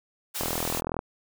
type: high-pass noise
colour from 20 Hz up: white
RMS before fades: -32 dBFS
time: 0.34-0.81 s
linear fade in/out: 20 ms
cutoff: 530 Hz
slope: 12 dB/octave
type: click train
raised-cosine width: 1 ms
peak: -15 dBFS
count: 25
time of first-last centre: 0.41-0.991 s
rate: 41.3 Hz
effects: none